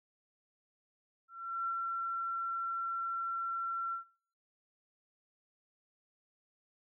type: tone with ADSR envelope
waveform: sine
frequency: 1357 Hz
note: E6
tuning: 50 cents sharp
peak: -32 dBFS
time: 1.28-4.04 s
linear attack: 390 ms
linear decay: 75 ms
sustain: -2 dB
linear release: 110 ms
effects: noise-tail reverb RT60 0.6 s tail -23 dB re dry